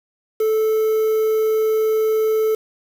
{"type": "tone with quantisation", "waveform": "triangle", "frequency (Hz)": 437.1, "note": "A4", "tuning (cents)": -11, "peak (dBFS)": -13, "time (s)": [0.4, 2.55], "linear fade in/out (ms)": 5, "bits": 6, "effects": []}